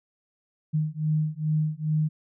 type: beating tone pair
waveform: sine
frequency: 153.2 / 155.6 Hz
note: D#3 / D#3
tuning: -27 / 0 cents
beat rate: 2.4 Hz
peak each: -26 dBFS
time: 0.73-2.09 s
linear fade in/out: 20 ms
effects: none